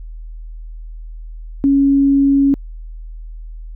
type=tone; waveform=sine; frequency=277.2 Hz; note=C#4; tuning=in tune; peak=-9 dBFS; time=1.64-2.54 s; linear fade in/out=0 ms; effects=added 40 Hz sine -28 dBFS peak until 3.75 s